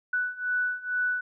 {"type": "beating tone pair", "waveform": "sine", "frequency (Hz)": [1484, 1486.2], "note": ["F#6", "F#6"], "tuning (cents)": [5, 7], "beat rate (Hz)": 2.2, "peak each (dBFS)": [-30, -28], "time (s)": [0.13, 1.21], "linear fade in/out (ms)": 5, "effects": []}